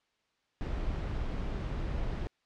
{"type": "noise", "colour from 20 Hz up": "brown", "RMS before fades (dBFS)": -34, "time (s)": [0.61, 2.27], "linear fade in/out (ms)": 0, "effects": ["white hiss -75 dBFS RMS until 2.45 s", "low-pass 4000 Hz 12 dB/octave"]}